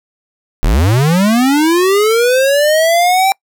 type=linear sweep; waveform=square; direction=up; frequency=31.05 to 784 Hz; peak=-9 dBFS; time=0.63-3.32 s; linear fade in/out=0 ms; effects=noise-tail reverb RT60 0.1 s tail -26 dB re dry